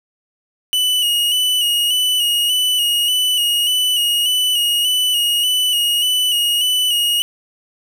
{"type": "tone with vibrato", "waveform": "45% pulse", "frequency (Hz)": 2931, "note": "F#7", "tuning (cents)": -17, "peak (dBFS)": -14, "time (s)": [0.73, 7.22], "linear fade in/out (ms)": 0, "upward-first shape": "square", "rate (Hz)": 1.7, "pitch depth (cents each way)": 34, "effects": []}